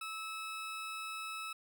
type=tone; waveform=20% pulse; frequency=1300 Hz; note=E6; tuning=24 cents flat; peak=-35 dBFS; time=0.01-1.53 s; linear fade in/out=5 ms; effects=none